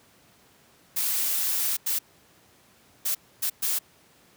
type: noise bursts at uneven times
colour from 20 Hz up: blue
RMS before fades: -26 dBFS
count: 5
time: 0.96-1.77 / 1.86-1.99 / 3.05-3.15 / 3.42-3.5 / 3.62-3.79 s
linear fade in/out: 10 ms
effects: pink hiss -58 dBFS RMS until 4.36 s + high-pass 100 Hz 12 dB/octave